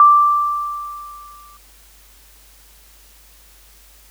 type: tone with exponential decay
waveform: sine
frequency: 1174.7 Hz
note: D6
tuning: in tune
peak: -4 dBFS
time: 0-1.57 s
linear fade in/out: 1 ms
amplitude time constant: 340 ms
effects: added 50 Hz sine -49 dBFS peak until 4.1 s + white hiss -49 dBFS RMS until 4.1 s